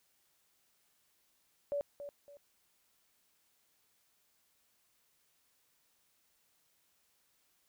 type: tone with echo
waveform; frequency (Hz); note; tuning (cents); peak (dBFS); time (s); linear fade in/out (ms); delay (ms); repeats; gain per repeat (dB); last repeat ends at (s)
sine; 573; D5; -43; -32; 1.72-1.81; 0; 280; 2; -10; 2.37
effects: white hiss -74 dBFS RMS until 7.68 s